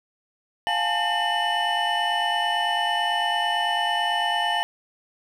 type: tone cluster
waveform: triangle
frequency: 704 / 834 / 883 / 1806 / 2980 Hz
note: F5 / G#5 / A5 / A6 / F#7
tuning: +14 / +7 / +6 / +45 / +12 cents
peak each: -26 dBFS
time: 0.67-4.63 s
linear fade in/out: 0 ms
effects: none